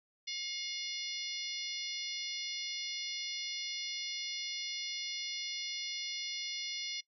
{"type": "harmonic tone with a mistuned harmonic", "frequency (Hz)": 716, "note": "F5", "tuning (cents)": 43, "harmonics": [3, 4, 5, 6, 7, 8], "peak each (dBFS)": [-44, -46, -43, -45, -43, -45], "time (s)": [0.27, 7.01], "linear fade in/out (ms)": 10, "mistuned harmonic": 5, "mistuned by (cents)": -46, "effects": ["noise-tail reverb RT60 0.1 s tail -20 dB re dry"]}